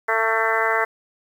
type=harmonic tone; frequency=223.8 Hz; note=A3; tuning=30 cents sharp; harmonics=2 / 3 / 4 / 5 / 6 / 7 / 8 / 9; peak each=-26 / -26 / -26 / -26 / -26 / -26 / -26 / -26 dBFS; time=0.08-0.85 s; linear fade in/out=10 ms; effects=8-bit